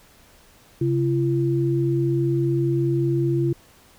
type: tone pair together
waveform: sine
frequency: 135.07 / 340 Hz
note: C#3 / F4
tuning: -45 / -46 cents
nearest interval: octave + major third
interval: 1599 cents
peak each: -21 dBFS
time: 0.81-3.53 s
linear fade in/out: 5 ms
effects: pink hiss -53 dBFS RMS until 3.98 s